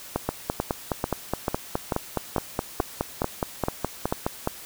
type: two click trains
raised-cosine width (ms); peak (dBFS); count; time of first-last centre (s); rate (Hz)
1; -9 / -9; 21 / 10; 0.29-4.474 / 0.16-4.125; 4.78 / 2.27
effects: white hiss -42 dBFS RMS until 4.65 s

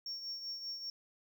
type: tone with tremolo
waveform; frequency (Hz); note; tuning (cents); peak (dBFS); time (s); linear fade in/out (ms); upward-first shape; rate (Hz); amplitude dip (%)
triangle; 5500; F8; -27; -35; 0.06-0.9; 2; triangle; 5.1; 65
effects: tanh soft clip ceiling -34 dBFS

